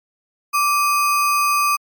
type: tone with sample-and-hold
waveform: sine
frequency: 1169 Hz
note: D6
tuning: 8 cents flat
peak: -14 dBFS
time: 0.53-1.77 s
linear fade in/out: 20 ms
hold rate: 3675 Hz
effects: MP3 96 kbps